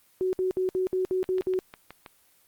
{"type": "tone bursts", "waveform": "sine", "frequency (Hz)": 372, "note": "F#4", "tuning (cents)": 9, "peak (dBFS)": -23, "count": 8, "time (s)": [0.21, 1.59], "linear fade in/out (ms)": 0, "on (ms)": 120, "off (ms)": 60}
{"type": "clicks", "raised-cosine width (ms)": 0.3, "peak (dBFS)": -25, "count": 7, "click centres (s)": [1.241, 1.383, 1.42, 1.537, 1.739, 1.906, 2.062]}
{"effects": ["white hiss -62 dBFS RMS until 2.47 s", "Opus 24 kbps"]}